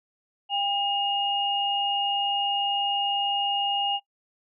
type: tone pair together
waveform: sine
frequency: 800 / 2851 Hz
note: G5 / F7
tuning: +35 / +35 cents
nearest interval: octave + minor seventh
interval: 2200 cents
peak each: -26 dBFS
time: 0.49-4 s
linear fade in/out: 50 ms
effects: noise-tail reverb RT60 0.1 s tail -19 dB re dry